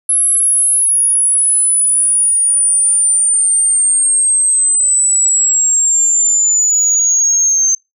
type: linear sweep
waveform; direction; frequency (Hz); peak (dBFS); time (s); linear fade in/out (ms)
sine; down; 10980 to 6272; -8; 0.09-7.75; 5
effects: noise-tail reverb RT60 0.2 s tail -26 dB re dry + tanh soft clip ceiling -4 dBFS